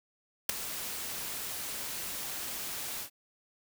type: noise with ADSR envelope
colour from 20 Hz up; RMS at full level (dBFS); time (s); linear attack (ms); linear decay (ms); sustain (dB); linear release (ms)
white; -22; 0.49-3.1; 4; 8; -16; 91
effects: none